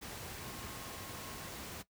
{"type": "tone in noise", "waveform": "sine", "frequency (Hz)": 1080, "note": "C#6", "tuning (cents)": -45, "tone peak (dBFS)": -55, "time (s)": [0.39, 1.49], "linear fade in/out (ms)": 20, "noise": "pink", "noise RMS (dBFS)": -45, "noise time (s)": [0.01, 1.83], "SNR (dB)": -13, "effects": ["noise-tail reverb RT60 0.1 s tail -17 dB re dry", "high-pass 60 Hz 12 dB/octave"]}